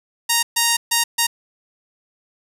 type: tone bursts at uneven times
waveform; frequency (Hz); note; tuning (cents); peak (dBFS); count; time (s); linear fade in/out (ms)
5% pulse; 932.3; A#5; 0; -3; 4; 0.29-0.43 / 0.56-0.77 / 0.91-1.04 / 1.18-1.27; 10
effects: resampled to 32000 Hz + 7-bit